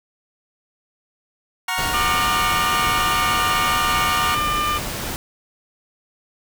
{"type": "chord", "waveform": "20% pulse", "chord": "Gb major seventh", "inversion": "none", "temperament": "equal with one note detuned", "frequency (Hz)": [740, 932.3, 1108.7, 1407.4], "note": ["Gb5", "Bb5", "Db6", "F6"], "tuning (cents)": [0, 0, 0, 13], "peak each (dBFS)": [-23, -21, -23, -23], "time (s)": [1.68, 4.35], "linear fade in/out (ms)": 5}
{"type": "noise", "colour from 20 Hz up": "pink", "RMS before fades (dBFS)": -27, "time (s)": [1.78, 5.16], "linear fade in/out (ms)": 0}
{"type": "harmonic tone", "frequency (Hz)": 599, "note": "D5", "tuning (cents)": 34, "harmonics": [2, 3, 4, 5, 6], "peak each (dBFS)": [-20, -34, -30, -30, -39], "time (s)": [1.93, 4.79], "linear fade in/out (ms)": 20}
{"effects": []}